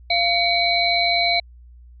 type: tone cluster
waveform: sine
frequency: 690 / 2255 / 3999 / 4191 Hz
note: F5 / C#7 / B7 / C8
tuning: -21 / +29 / +21 / +2 cents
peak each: -21 / -21 / -21 / -27 dBFS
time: 0.1-1.4 s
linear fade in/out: 5 ms
effects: added 60 Hz sine -42 dBFS peak until 2 s